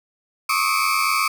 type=tone cluster; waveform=35% pulse; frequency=1091 / 1190 / 1278 / 2316 Hz; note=C#6 / D6 / D#6 / D7; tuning=-28 / +22 / +46 / -25 cents; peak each=-22 dBFS; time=0.49-1.28 s; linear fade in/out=5 ms; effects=none